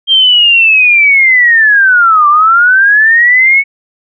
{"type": "linear two-way sweep", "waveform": "sine", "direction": "down then up", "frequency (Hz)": [3193, 1163, 2227], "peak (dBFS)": -3, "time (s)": [0.07, 3.64], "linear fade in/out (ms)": 50, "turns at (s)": 2.28, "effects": []}